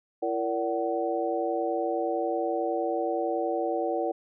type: tone cluster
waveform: sine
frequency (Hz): 337.2 / 465.2 / 576 / 753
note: E4 / A#4 / D5 / F#5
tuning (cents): +39 / -4 / -34 / +30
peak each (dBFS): -31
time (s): 0.22-4.12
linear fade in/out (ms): 10
effects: none